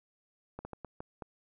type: slowing click train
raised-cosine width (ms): 1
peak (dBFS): -27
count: 6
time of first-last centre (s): 0.59-1.222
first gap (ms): 60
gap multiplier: 1.38
effects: none